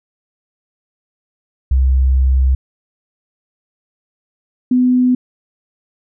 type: tone pair in turn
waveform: sine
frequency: 65.41 / 250.8 Hz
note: C2 / B3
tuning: 0 / +27 cents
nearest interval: octave + major seventh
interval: 2327 cents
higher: second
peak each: -9 dBFS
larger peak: neither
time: 1.71-2.55 / 4.71-5.15 s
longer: first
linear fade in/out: 5 ms
effects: none